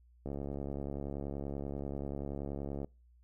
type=click train; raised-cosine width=2 ms; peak=-26 dBFS; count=183; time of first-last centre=0.26-2.845 s; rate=70.4 Hz; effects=noise-tail reverb RT60 0.3 s tail -25 dB re dry + added 60 Hz sine -60 dBFS peak until 3.23 s